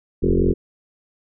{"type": "tone with frequency modulation", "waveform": "sine", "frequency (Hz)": 207.7, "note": "G#3", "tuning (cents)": 0, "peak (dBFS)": -14, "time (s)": [0.22, 0.54], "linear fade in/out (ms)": 20, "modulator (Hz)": 44.9, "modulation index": 4.9, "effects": []}